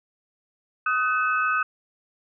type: tone cluster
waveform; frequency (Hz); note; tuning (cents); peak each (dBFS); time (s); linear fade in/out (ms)
sine; 1257 / 1510 / 2592; D#6 / F#6 / E7; +17 / +35 / -30; -23 / -24 / -31; 0.86-1.63; 5
effects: none